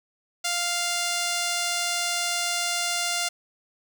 5% pulse tone, 698.5 Hz, F5, in tune, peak -13 dBFS, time 0.44-3.29 s, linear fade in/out 10 ms, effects none

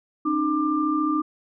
sine tone cluster, 271.9 / 305.9 / 1190 Hz, C#4 / D#4 / D6, -33 / -29 / +22 cents, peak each -29 / -22 / -25 dBFS, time 0.25-1.22 s, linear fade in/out 10 ms, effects none

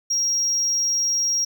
triangle tone, 5620 Hz, F8, 10 cents sharp, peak -17 dBFS, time 0.1-1.45 s, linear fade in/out 10 ms, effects tanh soft clip ceiling -13 dBFS

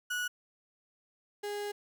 35% pulse tone pair in turn, 1466 / 411.4 Hz, F#6 / G#4, -16 / -16 cents, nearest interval octave + minor seventh, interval 2200 cents, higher first, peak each -30 / -33 dBFS, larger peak first, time 0.1-0.28 / 1.43-1.72 s, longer second, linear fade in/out 10 ms, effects none

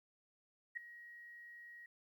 sine tone with ADSR envelope, 1895 Hz, A#6, 28 cents sharp, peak -36 dBFS, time 0.75-1.86 s, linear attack 22 ms, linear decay 3 ms, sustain -16 dB, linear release 3 ms, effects 13-bit

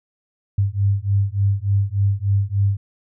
sine beating tone pair, 98 / 101.4 Hz, G2 / G#2, 0 / -41 cents, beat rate 3.4 Hz, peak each -19 dBFS, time 0.58-2.77 s, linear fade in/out 5 ms, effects none

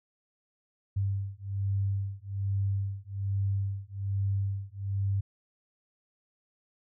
sine beating tone pair, 98 / 99.2 Hz, G2 / G2, 0 / +21 cents, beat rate 1.2 Hz, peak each -31 dBFS, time 0.96-5.21 s, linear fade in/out 10 ms, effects none

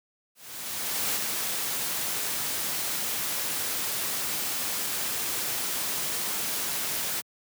white noise with ADSR envelope, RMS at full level -27 dBFS, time 0.35-7.22 s, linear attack 800 ms, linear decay 26 ms, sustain -3 dB, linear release 26 ms, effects high-pass 100 Hz 12 dB/octave

